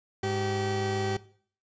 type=tone pair together; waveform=30% pulse; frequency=103.2 / 385.8 Hz; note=G#2 / G4; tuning=-10 / -28 cents; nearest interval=octave + major seventh; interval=2282 cents; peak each=-29 / -26 dBFS; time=0.23-1.17 s; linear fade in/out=5 ms; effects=noise-tail reverb RT60 0.5 s tail -18 dB re dry + resampled to 16000 Hz